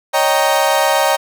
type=chord; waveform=35% pulse; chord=Eb dominant seventh; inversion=third; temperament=equal with one note detuned; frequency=554.4 / 622.3 / 781.7 / 932.3 Hz; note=Db5 / Eb5 / G5 / Bb5; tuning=0 / 0 / -5 / 0 cents; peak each=-16 dBFS; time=0.13-1.17 s; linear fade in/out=20 ms; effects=none